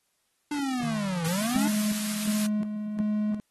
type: linear two-way sweep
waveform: square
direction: down then up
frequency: 298.5 to 160 to 298.5 Hz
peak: -28 dBFS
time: 0.51-1.68 s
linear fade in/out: 5 ms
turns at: 1.26 s
type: tone with exponential decay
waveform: triangle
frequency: 155.56 Hz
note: D#3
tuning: in tune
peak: -28 dBFS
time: 0.83-2.21 s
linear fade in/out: 2 ms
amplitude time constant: 300 ms
type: high-pass noise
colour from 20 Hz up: white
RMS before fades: -34 dBFS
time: 1.24-2.47 s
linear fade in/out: 10 ms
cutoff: 1000 Hz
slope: 24 dB/octave
type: tone with tremolo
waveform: triangle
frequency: 211.2 Hz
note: G#3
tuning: 29 cents sharp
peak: -22 dBFS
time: 1.56-3.4 s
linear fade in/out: 0 ms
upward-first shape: square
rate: 1.4 Hz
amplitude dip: 50%
effects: white hiss -73 dBFS RMS until 3.5 s + AAC 32 kbps